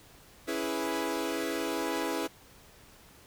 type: chord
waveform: sawtooth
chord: C# minor seventh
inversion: none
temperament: equal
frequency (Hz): 277.2 / 329.6 / 415.3 / 493.9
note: C#4 / E4 / G#4 / B4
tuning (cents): 0 / 0 / 0 / 0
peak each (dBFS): -33 / -30 / -33 / -33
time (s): 0.47-2.28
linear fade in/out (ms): 20
effects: pink hiss -56 dBFS RMS until 3.26 s

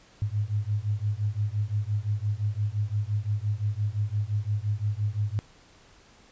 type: beating tone pair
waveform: sine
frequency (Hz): 101.5 / 107.3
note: G#2 / A2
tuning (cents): -39 / -43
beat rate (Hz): 5.8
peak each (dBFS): -28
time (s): 0.22-5.39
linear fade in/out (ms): 0
effects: pink hiss -56 dBFS RMS until 6.31 s + resampled to 16000 Hz

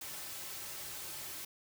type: noise with comb filter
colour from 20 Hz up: white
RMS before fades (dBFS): -44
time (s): 0.01-1.45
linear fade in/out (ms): 5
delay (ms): 4.2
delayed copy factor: -0.55
effects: none

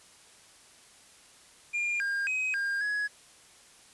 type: tone with pitch steps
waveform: triangle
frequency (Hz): 2406 / 1609 / 2529 / 1608 / 1677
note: D7 / G6 / D#7 / G6 / G#6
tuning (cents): +41 / +45 / +28 / +44 / +16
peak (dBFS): -26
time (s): 1.73-3.08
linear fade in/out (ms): 20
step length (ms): 270
effects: white hiss -56 dBFS RMS until 3.93 s + resampled to 24000 Hz

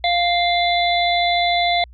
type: harmonic tone with a mistuned harmonic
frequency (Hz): 698.5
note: F5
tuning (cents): 0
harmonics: 1 / 3 / 5 / 6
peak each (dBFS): -17 / -22 / -24 / -25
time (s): 0.04-1.84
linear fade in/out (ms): 2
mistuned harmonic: 6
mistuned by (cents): -81
effects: added 60 Hz sine -40 dBFS peak until 1.93 s

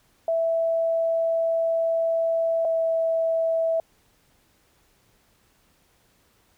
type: tone pair in turn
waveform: sine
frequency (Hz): 659.3 / 655.1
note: E5 / E5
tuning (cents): 0 / -11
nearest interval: unison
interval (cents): 11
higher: first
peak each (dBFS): -20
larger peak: neither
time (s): 0.28-2.65 / 2.65-3.8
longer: first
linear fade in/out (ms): 2
effects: pink hiss -63 dBFS RMS until 6.57 s

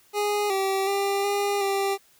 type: tone with pitch steps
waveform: 25% pulse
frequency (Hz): 413.6 / 387.2 / 397.5 / 404.3 / 394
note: G#4 / G4 / G4 / G#4 / G4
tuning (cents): -7 / -21 / +24 / -46 / +9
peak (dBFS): -19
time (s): 0.13-1.98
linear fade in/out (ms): 50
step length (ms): 370
effects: white hiss -59 dBFS RMS until 2.19 s

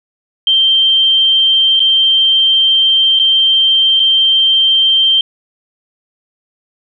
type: tone with dropouts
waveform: sine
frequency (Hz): 3143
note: G7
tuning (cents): +4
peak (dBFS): -7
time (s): 0.47-5.21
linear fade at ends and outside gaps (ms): 2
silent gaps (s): 1.795-1.802 / 3.191-3.197 / 3.996-4
effects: none

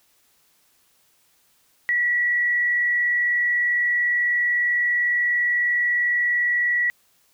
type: tone with frequency modulation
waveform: sine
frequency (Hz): 1937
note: B6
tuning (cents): -34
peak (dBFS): -18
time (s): 1.89-6.9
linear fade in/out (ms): 0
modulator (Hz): 57.9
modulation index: 0.38
effects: white hiss -62 dBFS RMS until 7.33 s

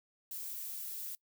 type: noise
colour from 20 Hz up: violet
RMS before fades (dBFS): -42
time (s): 0.31-1.15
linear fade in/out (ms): 2
effects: noise-tail reverb RT60 0.1 s tail -22 dB re dry

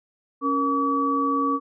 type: tone cluster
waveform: sine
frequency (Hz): 277.7 / 468.7 / 1142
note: C#4 / A#4 / D6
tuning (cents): +3 / +9 / -49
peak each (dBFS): -24 / -30 / -22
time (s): 0.41-1.6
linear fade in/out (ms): 50
effects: none

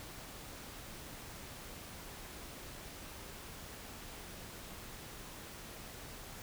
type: silence
effects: pink hiss -49 dBFS RMS until 6.42 s

